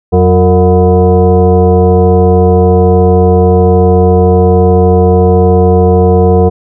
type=tone with frequency modulation; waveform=sine; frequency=184.9 Hz; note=F#3; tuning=1 cent flat; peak=-3 dBFS; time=0.12-6.5 s; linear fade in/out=20 ms; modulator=271 Hz; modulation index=1.7; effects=none